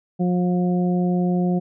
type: harmonic tone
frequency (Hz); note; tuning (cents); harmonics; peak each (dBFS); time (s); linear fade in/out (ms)
178.8; F3; +41; 1 / 2 / 3 / 4; -18 / -26 / -32 / -31; 0.19-1.6; 20
effects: none